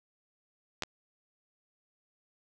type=clicks; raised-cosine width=0.2 ms; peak=-14 / -20 dBFS; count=2; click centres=0.823 / 0.835 s; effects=none